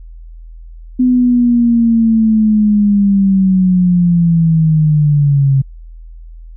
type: linear sweep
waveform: sine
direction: down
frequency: 253.3 to 134 Hz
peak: -7 dBFS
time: 0.99-5.62 s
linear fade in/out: 10 ms
effects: added 41 Hz sine -30 dBFS peak until 6.56 s